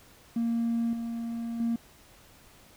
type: tone with level steps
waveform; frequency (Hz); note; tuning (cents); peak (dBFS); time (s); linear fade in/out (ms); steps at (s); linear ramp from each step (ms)
triangle; 232; A#3; -8; -22 / -29 / -22; 0.36-1.76; 5; 0.93 / 1.6; 2
effects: tanh soft clip ceiling -21 dBFS + pink hiss -56 dBFS RMS until 2.76 s